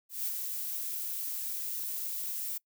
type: noise with ADSR envelope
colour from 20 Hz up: violet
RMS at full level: -32 dBFS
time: 0.09-2.58 s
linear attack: 170 ms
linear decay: 48 ms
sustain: -4 dB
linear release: 7 ms
effects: noise-tail reverb RT60 0.1 s tail -24 dB re dry